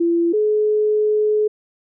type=tone pair in turn; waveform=sine; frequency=339.2 / 425.1 Hz; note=E4 / G#4; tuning=+50 / +40 cents; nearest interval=major third; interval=390 cents; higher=second; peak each=-14 dBFS; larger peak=neither; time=0-0.33 / 0.33-1.48 s; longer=second; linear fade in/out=10 ms; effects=none